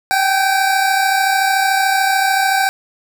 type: tone pair together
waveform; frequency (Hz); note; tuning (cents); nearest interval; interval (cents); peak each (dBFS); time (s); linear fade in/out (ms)
25% pulse; 770 / 803.6; G5 / G5; -31 / +43; minor second; 74; -10 / -16; 0.11-2.69; 0
effects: none